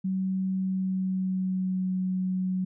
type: tone with pitch glide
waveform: sine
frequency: 189 to 185.65 Hz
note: F#3 to F#3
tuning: +37 to +6 cents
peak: -25 dBFS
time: 0.04-2.65 s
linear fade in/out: 10 ms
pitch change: -31 cents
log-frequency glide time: 0.56-1.93 s
effects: none